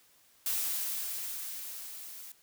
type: noise with level ramp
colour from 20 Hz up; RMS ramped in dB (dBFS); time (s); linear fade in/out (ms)
blue; -31 to -47; 0.46-2.32; 2
effects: white hiss -64 dBFS RMS until 2.42 s